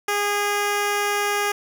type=tone; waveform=10% pulse; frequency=410 Hz; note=G#4; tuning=22 cents flat; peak=-12 dBFS; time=0.08-1.52 s; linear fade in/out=5 ms; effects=none